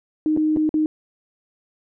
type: tone with dropouts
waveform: sine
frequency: 309.2 Hz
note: D#4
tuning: 11 cents flat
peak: -16 dBFS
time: 0.26-0.86 s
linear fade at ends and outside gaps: 1 ms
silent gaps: 0.365-0.373 / 0.563-0.57 / 0.692-0.741 s
effects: none